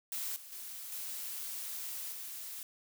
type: noise with level steps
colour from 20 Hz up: blue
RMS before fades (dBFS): -38 / -51 / -45 / -41 / -44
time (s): 0.12-2.63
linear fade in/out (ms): 2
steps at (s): 0.36 / 0.52 / 0.92 / 2.12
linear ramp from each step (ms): 2
effects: none